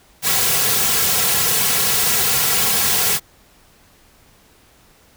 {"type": "noise with comb filter", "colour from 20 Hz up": "white", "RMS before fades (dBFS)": -17, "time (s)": [0.22, 3.2], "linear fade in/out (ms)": 50, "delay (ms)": 3.3, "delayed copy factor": -0.85, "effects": ["pink hiss -52 dBFS RMS until 5.16 s"]}